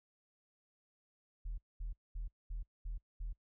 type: tone bursts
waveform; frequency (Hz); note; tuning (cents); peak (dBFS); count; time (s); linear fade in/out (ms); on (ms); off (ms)
sine; 40.54; E1; -28; -36; 6; 1.45-3.33; 10; 130; 220
effects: noise-tail reverb RT60 0.1 s tail -26 dB re dry + tanh soft clip ceiling -36 dBFS